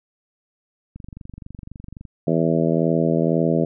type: click train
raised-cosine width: 5 ms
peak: -24 dBFS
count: 27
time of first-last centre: 0.96-2.052 s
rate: 23.8 Hz
type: harmonic tone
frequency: 82 Hz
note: E2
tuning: 9 cents flat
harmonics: 2 / 3 / 4 / 5 / 6 / 7 / 8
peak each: -21 / -23 / -24 / -25 / -26 / -26 / -27 dBFS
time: 2.27-3.65 s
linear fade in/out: 5 ms
effects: none